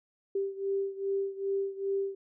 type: beating tone pair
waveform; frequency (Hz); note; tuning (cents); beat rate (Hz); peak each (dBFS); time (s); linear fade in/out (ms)
sine; 392 / 394.5; G4 / G4; 0 / +11; 2.5; -31 / -34; 0.35-2.15; 5
effects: none